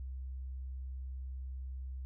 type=tone; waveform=sine; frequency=65 Hz; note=C2; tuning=11 cents flat; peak=-39 dBFS; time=0-2.05 s; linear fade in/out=0 ms; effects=none